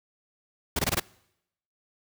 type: noise bursts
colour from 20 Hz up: pink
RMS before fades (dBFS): -24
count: 5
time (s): 0.76-0.999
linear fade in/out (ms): 5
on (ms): 31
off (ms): 21
effects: noise-tail reverb RT60 0.8 s tail -24 dB re dry + high-pass 60 Hz 12 dB/octave